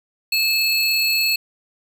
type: tone pair together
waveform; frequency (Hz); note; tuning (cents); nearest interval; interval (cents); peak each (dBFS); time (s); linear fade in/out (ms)
square; 2609 / 4336; E7 / C#8; -18 / -39; major sixth; 879; -20 / -20; 0.32-1.36; 5
effects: none